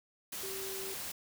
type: tone in noise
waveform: sine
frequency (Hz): 386.1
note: G4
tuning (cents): -26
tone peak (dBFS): -42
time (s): 0.43-0.94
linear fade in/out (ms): 5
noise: white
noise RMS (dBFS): -41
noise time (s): 0.32-1.12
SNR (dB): -4
effects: none